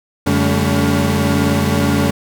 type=tone cluster; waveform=35% pulse; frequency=89 / 142.4 / 201.8 / 220.8 / 282.9 Hz; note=F2 / C#3 / G#3 / A3 / C#4; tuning=+33 / +47 / -49 / +6 / +35 cents; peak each=-18 dBFS; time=0.26-2.11 s; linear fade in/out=10 ms; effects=none